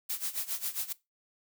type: noise with tremolo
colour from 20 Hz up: blue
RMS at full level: -32 dBFS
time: 0.09-0.93 s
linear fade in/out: 10 ms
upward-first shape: sine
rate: 7.4 Hz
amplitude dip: 85%
effects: noise-tail reverb RT60 0.2 s tail -19 dB re dry